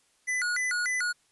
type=tone with vibrato; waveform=square; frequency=1703 Hz; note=G#6; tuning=43 cents sharp; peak=-27 dBFS; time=0.27-1.13 s; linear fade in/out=20 ms; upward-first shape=square; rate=3.4 Hz; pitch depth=280 cents each way; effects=white hiss -67 dBFS RMS until 1.31 s + resampled to 24000 Hz